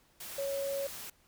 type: tone in noise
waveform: sine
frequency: 554.4 Hz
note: C#5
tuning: in tune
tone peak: -32 dBFS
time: 0.38-0.87 s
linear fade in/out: 5 ms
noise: white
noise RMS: -44 dBFS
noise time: 0.2-1.1 s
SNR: +9 dB
effects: pink hiss -67 dBFS RMS until 1.27 s